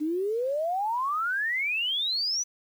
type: exponential sweep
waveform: sine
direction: up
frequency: 293.7 to 6070 Hz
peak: -25 dBFS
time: 0-2.44 s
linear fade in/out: 20 ms
effects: 9-bit